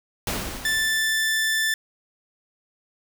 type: noise with exponential decay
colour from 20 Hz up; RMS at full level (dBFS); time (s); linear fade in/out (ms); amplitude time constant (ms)
pink; -25; 0.27-1.52; 2; 270
type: tone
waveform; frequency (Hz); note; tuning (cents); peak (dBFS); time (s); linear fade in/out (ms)
sawtooth; 1763; A6; +3; -17; 0.65-1.74; 2
effects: none